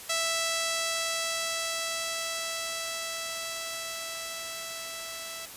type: tone with level ramp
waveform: 5% pulse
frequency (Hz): 659.3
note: E5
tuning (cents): 0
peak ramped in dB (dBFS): -15 to -27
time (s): 0.09-5.46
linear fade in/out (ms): 10
effects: white hiss -44 dBFS RMS until 5.56 s + resampled to 32000 Hz